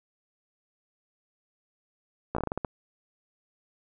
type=slowing click train; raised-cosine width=1 ms; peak=-15 dBFS; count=9; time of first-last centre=2.35-2.648 s; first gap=15 ms; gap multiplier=1.25; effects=none